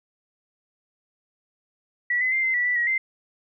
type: tone with pitch steps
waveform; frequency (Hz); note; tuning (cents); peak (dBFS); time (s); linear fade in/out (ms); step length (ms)
sine; 1945 / 2027 / 2096 / 2067 / 1950 / 1971 / 1906 / 2080; B6 / B6 / C7 / C7 / B6 / B6 / A#6 / C7; -27 / +45 / +2 / -22 / -23 / -4 / +38 / -11; -20; 2.1-2.98; 5; 110
effects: none